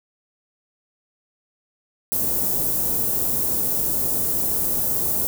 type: band-stop noise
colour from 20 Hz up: white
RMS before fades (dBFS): -22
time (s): 2.12-5.27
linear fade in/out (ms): 0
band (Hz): 490 to 13000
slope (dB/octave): 12
effects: none